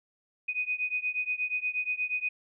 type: beating tone pair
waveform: sine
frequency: 2489 / 2497.4 Hz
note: D#7 / D#7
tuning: 0 / +6 cents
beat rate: 8.4 Hz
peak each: -31 / -32 dBFS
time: 0.48-2.29 s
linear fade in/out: 10 ms
effects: none